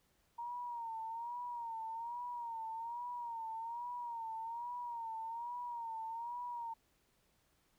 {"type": "tone with vibrato", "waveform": "sine", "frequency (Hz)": 933, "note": "A#5", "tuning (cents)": 1, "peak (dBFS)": -40, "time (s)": [0.38, 6.74], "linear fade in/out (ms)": 10, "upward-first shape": "sine", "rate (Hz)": 1.2, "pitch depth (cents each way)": 76, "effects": ["pink hiss -75 dBFS RMS until 7.78 s"]}